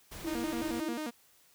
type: noise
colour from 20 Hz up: pink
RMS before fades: -45 dBFS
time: 0.11-0.81 s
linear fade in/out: 10 ms
type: tone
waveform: sine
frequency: 329.7 Hz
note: E4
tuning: in tune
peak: -35 dBFS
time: 0.24-0.94 s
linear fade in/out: 10 ms
type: tone with vibrato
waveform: sawtooth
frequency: 270 Hz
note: C#4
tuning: 45 cents flat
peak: -31 dBFS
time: 0.26-1.11 s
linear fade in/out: 20 ms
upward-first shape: square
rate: 5.6 Hz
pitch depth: 230 cents each way
effects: white hiss -64 dBFS RMS until 1.54 s